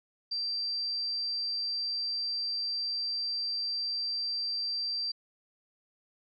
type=tone; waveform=sine; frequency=4699 Hz; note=D8; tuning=in tune; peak=-30 dBFS; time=0.31-5.12 s; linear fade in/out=10 ms; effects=none